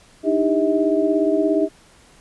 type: tone cluster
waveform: sine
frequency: 301.3 / 318.4 / 398.2 / 640 Hz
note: D4 / D#4 / G4 / D#5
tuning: +44 / +40 / +27 / +49 cents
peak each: -21 dBFS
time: 0.23-1.69 s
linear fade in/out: 50 ms
effects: pink hiss -51 dBFS RMS until 2.2 s + resampled to 24000 Hz